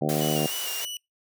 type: harmonic tone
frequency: 76 Hz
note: D#2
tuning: 40 cents flat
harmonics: 2 / 3 / 4 / 5 / 6 / 7 / 8 / 9 / 10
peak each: -28 / -30 / -31 / -32 / -33 / -33 / -34 / -35 / -35 dBFS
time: 0.01-0.47 s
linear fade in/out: 10 ms
type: high-pass noise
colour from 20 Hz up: white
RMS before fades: -33 dBFS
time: 0.09-0.85 s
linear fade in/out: 0 ms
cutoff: 360 Hz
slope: 48 dB/octave
type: tone with vibrato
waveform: sawtooth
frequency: 2882 Hz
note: F#7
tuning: 46 cents flat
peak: -29 dBFS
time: 0.21-0.97 s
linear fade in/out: 2 ms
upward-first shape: square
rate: 3.3 Hz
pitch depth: 42 cents each way
effects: noise-tail reverb RT60 0.2 s tail -26 dB re dry